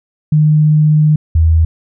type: tone pair in turn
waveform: sine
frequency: 152.6 / 80.84 Hz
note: D#3 / E2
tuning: -33 / -33 cents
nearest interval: major seventh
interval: 1100 cents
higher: first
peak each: -6 dBFS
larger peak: neither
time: 0.32-1.16 / 1.35-1.65 s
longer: first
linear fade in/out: 5 ms
effects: none